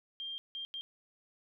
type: tone bursts at uneven times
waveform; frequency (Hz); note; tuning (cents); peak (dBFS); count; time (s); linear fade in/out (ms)
sine; 3191; G7; +30; -38; 3; 0.2-0.38 / 0.55-0.65 / 0.74-0.81; 0
effects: none